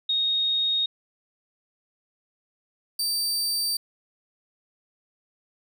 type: tone pair in turn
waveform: sine / sawtooth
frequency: 3729 / 4650 Hz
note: A#7 / D8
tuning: 0 / -18 cents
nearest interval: major third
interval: 382 cents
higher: second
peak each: -21 dBFS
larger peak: neither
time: 0.09-0.86 / 2.99-3.77 s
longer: second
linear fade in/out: 5 ms
effects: none